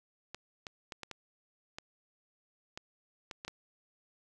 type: clicks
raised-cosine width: 0.2 ms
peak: -24 dBFS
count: 10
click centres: 0.346 / 0.668 / 0.922 / 1.033 / 1.113 / 1.785 / 2.775 / 3.312 / 3.449 / 3.48 s
effects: none